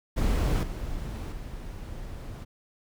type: noise with level steps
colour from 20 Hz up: brown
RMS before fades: -24 / -34 / -38 dBFS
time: 0.16-2.45 s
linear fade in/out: 20 ms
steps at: 0.63 / 1.32 s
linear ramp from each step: 2 ms
effects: none